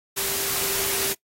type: tone in noise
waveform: sine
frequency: 392 Hz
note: G4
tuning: in tune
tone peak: -34 dBFS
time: 0.16-1.14 s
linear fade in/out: 20 ms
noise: white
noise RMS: -25 dBFS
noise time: 0.16-1.14 s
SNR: -12 dB
effects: noise-tail reverb RT60 0.1 s tail -20 dB re dry + AAC 48 kbps